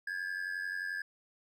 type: ring-modulated tone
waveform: triangle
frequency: 1661.2 Hz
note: G#6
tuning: in tune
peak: -30 dBFS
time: 0.07-1.02 s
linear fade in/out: 5 ms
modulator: 45.7 Hz
effects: none